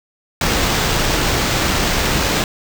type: noise with sample-and-hold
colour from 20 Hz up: pink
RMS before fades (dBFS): -17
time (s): 0.41-2.44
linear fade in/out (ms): 2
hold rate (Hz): 11025
effects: none